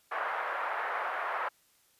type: band-pass noise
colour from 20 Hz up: white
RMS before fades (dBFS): -34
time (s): 0.11-1.49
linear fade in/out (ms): 10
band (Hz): 600 to 1600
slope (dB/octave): 24
effects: white hiss -67 dBFS RMS until 1.99 s + resampled to 32000 Hz